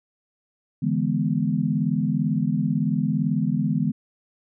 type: chord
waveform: sine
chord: E dominant seventh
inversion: third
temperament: equal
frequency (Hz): 146.83 / 164.81 / 207.7 / 246.9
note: D3 / E3 / G#3 / B3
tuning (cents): 0 / 0 / 0 / 0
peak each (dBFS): -26 / -25 / -25 / -26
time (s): 0.82-3.92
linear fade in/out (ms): 10
effects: none